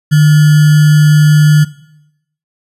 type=tone with sample-and-hold; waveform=sine; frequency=150.9 Hz; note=D3; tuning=47 cents sharp; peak=-3 dBFS; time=0.11-1.65 s; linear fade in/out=20 ms; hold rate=1575 Hz; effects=noise-tail reverb RT60 0.8 s tail -17 dB re dry + resampled to 32000 Hz